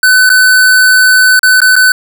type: tone with dropouts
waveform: square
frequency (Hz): 1508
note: F#6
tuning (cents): +32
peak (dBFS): -4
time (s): 0.03-1.92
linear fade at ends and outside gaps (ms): 2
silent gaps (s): 0.293-0.3 / 1.393-1.431 / 1.604-1.617 / 1.756-1.763
effects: none